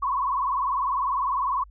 sine tone with vibrato, 1056 Hz, C6, 16 cents sharp, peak -22 dBFS, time 0.02-1.64 s, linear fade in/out 10 ms, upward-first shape sine, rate 20 Hz, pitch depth 130 cents each way, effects added 50 Hz sine -46 dBFS peak until 1.7 s

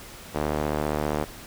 sawtooth tone with band-pass filter, 75.1 Hz, D2, 39 cents sharp, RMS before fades -27 dBFS, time 0.34-1.25 s, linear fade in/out 20 ms, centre 610 Hz, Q 0.83, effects pink hiss -43 dBFS RMS until 1.46 s

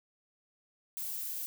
violet noise, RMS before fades -38 dBFS, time 0.97-1.46 s, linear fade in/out 0 ms, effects none

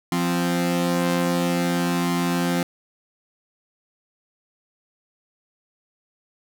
sawtooth tone pair together, 174.1 / 260.9 Hz, F3 / C4, -5 / -5 cents, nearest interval perfect fifth, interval 700 cents, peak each -18 / -20 dBFS, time 0.12-2.63 s, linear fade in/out 2 ms, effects none

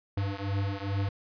square beating tone pair, 98 / 100.4 Hz, G2 / G2, 0 / +42 cents, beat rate 2.4 Hz, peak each -32 / -33 dBFS, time 0.17-1.09 s, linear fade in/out 5 ms, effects resampled to 11025 Hz

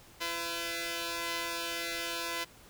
5% pulse tone pair together, 337.7 / 506.1 Hz, E4 / B4, +42 / +42 cents, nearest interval perfect fifth, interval 700 cents, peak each -25 dBFS, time 0.2-2.45 s, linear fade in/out 20 ms, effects pink hiss -56 dBFS RMS until 2.69 s

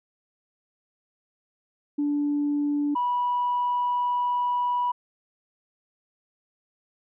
sine tone pair in turn, 290.9 / 978.5 Hz, D4 / B5, -16 / -16 cents, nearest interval octave + major sixth, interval 2100 cents, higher second, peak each -21 / -21 dBFS, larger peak neither, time 1.98-2.95 / 2.95-4.92 s, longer second, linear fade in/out 10 ms, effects tanh soft clip ceiling -18 dBFS

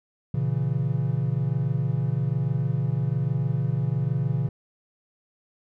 triangle chord, A# diminished, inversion none, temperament equal with one note detuned, 117.42 / 138.59 / 164.81 Hz, A#2 / C#3 / E3, +13 / 0 / 0 cents, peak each -25 / -23 / -27 dBFS, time 0.34-4.49 s, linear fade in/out 5 ms, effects none

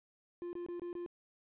triangle tone bursts, 349.2 Hz, F4, in tune, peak -37 dBFS, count 5, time 0.42-1.062 s, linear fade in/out 0 ms, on 110 ms, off 23 ms, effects resampled to 8000 Hz + 12-bit

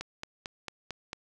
click train, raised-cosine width 0.2 ms, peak -19 dBFS, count 6, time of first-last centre 0.01-1.131 s, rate 4.46 Hz, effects none

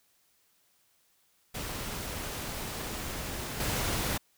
pink noise with level steps, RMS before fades -37 / -31 dBFS, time 1.54-4.18 s, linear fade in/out 10 ms, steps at 3.6 s, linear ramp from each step 2 ms, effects white hiss -69 dBFS RMS until 4.37 s

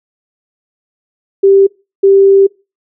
sine tone pair in turn, 392 / 392 Hz, G4 / G4, 0 / 0 cents, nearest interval unison, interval 0 cents, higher neither, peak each -3 dBFS, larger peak neither, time 1.43-1.67 / 2.03-2.47 s, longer second, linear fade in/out 10 ms, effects noise-tail reverb RT60 0.3 s tail -25 dB re dry

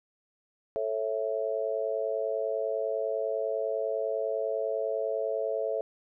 sine chord, A major, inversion none, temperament just, 440 / 550 / 660 Hz, A4 / C#5 / E5, 0 / -14 / +2 cents, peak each -32 dBFS, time 0.76-5.81 s, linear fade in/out 0 ms, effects none

